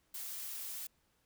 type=noise; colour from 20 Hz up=blue; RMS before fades=-43 dBFS; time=0.14-0.87 s; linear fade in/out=5 ms; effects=pink hiss -75 dBFS RMS until 1.25 s